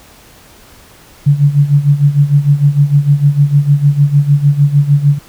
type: tone with tremolo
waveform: sine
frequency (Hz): 143.7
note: D3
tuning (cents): -37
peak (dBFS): -3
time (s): 1.26-5.19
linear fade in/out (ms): 10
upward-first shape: sine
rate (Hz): 6.6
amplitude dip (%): 80
effects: pink hiss -41 dBFS RMS until 5.28 s